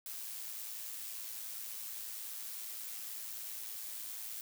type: noise with amplitude modulation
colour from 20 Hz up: blue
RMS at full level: -42 dBFS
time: 0.06-4.41 s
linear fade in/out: 2 ms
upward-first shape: sine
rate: 110 Hz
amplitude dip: 40%
effects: none